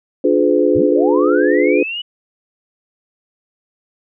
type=chord; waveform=sine; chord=D diminished seventh; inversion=none; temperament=just; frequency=293.7 / 352.4 / 422.9 / 507.5 Hz; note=D4 / F4 / Ab4 / Cb5; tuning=0 / +16 / +31 / +47 cents; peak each=-16 dBFS; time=0.24-1.83 s; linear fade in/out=5 ms
type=linear sweep; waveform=sine; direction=up; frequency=65.41 to 2979 Hz; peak=-21 dBFS; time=0.75-2.02 s; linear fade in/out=10 ms
effects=none